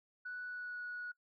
sine tone with pitch glide, 1480 to 1462.2 Hz, F#6 to F#6, 0 to -21 cents, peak -40 dBFS, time 0.25-1.12 s, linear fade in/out 10 ms, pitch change -21 cents, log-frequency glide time 0.45-0.83 s, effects noise-tail reverb RT60 0.1 s tail -22 dB re dry + tanh soft clip ceiling -36 dBFS

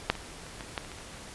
clicks, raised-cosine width 0.3 ms, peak -6 / -25 / -29 / -22 / -14 / -29 / -26 / -30 dBFS, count 8, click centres 0.1 / 0.153 / 0.466 / 0.608 / 0.778 / 0.848 / 0.917 / 0.986 s, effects pink hiss -45 dBFS RMS until 1.34 s + resampled to 24000 Hz

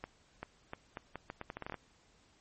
accelerating click train, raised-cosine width 0.5 ms, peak -25 dBFS, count 14, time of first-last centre 0.04-1.743 s, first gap 390 ms, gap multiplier 0.78, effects pink hiss -67 dBFS RMS until 2.4 s + MP3 32 kbps

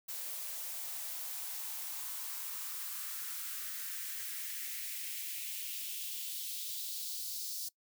blue noise with high-pass filter sweep, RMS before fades -41 dBFS, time 0.08-7.69 s, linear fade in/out 10 ms, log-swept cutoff 500 to 4800 Hz, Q 2.4, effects noise-tail reverb RT60 0.1 s tail -21 dB re dry

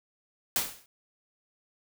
white noise with exponential decay, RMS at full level -24 dBFS, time 0.56-0.86 s, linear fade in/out 1 ms, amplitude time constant 64 ms, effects none

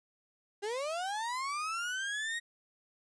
35% pulse linear sweep, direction up, 392 to 1893 Hz, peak -32 dBFS, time 0.62-2.4 s, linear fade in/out 20 ms, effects resampled to 22050 Hz

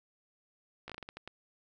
slowing click train, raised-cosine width 0.3 ms, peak -27 dBFS, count 9, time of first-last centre 0.88-1.276 s, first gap 16 ms, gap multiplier 1.31, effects none

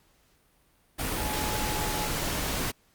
sine tone in noise, 851 Hz, G#5, 42 cents sharp, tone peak -35 dBFS, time 1.17-2.09 s, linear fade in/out 20 ms, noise pink, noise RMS -30 dBFS, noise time 0.98-2.72 s, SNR -8 dB, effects pink hiss -65 dBFS RMS until 2.94 s + Opus 48 kbps

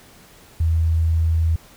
sine tone, 81.5 Hz, E2, 19 cents flat, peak -15 dBFS, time 0.6-1.56 s, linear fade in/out 5 ms, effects pink hiss -48 dBFS RMS until 1.76 s

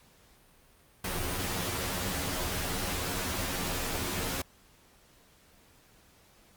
pink noise with comb filter, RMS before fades -33 dBFS, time 1.04-4.42 s, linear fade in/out 5 ms, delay 11 ms, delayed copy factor +0.8, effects pink hiss -61 dBFS RMS until 6.56 s + Opus 48 kbps

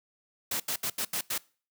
white noise bursts at uneven times, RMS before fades -31 dBFS, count 6, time 0.51-0.6 / 0.68-0.76 / 0.83-0.9 / 0.98-1.05 / 1.13-1.21 / 1.3-1.38 s, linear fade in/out 5 ms, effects noise-tail reverb RT60 0.4 s tail -23 dB re dry + high-pass 100 Hz 12 dB/octave

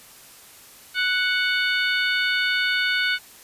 harmonic tone with a mistuned harmonic, 740 Hz, F#5, in tune, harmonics 2 / 3 / 4 / 5 / 6, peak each -22 / -26 / -28 / -30 / -32 dBFS, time 0.94-3.19 s, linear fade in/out 50 ms, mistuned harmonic 5, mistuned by -42 cents, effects white hiss -47 dBFS RMS until 3.43 s + resampled to 32000 Hz

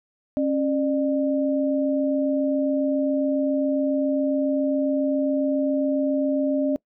sine tone pair together, 272.7 / 600 Hz, C#4 / D5, -28 / +37 cents, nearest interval octave + major second, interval 1365 cents, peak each -21 / -24 dBFS, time 0.37-6.76 s, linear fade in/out 0 ms, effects noise-tail reverb RT60 0.1 s tail -24 dB re dry

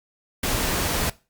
pink noise, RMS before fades -24 dBFS, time 0.43-1.1 s, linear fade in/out 5 ms, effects noise-tail reverb RT60 0.3 s tail -20 dB re dry + Opus 48 kbps

